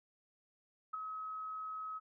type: tone with ADSR envelope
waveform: sine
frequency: 1278 Hz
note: D#6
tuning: 46 cents sharp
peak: -34 dBFS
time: 0.93-2 s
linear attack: 12 ms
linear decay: 9 ms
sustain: -6 dB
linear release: 30 ms
effects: none